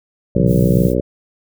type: harmonic tone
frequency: 61.74 Hz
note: B1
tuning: in tune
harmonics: 1 / 2 / 3 / 4 / 5 / 6 / 7 / 8 / 9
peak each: -23 / -23 / -23 / -23 / -23 / -23 / -23 / -23 / -23 dBFS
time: 0.35-1.01 s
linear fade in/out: 5 ms
type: chord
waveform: sine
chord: F# dominant seventh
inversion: first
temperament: equal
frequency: 116.54 / 138.59 / 164.81 / 185 Hz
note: A#2 / C#3 / E3 / F#3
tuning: 0 / 0 / 0 / 0 cents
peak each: -19 dBFS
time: 0.36-0.89 s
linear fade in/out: 5 ms
type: noise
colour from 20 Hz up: violet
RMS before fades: -35 dBFS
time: 0.46-0.95 s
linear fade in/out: 50 ms
effects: none